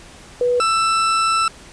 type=tone pair in turn; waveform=sine / 40% pulse; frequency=490 / 1327.2 Hz; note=B4 / E6; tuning=-14 / +11 cents; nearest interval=octave + perfect fourth; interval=1725 cents; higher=second; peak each=-14 dBFS; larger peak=neither; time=0.41-0.6 / 0.6-1.48 s; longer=second; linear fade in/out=2 ms; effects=pink hiss -42 dBFS RMS until 1.72 s + resampled to 22050 Hz